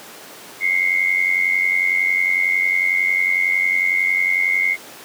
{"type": "tone pair together", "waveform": "sine", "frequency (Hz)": [2087, 2178], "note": ["C7", "C#7"], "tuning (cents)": [-5, -31], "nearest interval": "minor second", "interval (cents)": 74, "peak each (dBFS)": -18, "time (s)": [0.6, 4.77], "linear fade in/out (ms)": 50, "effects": ["pink hiss -38 dBFS RMS until 5.04 s", "high-pass 300 Hz 12 dB/octave"]}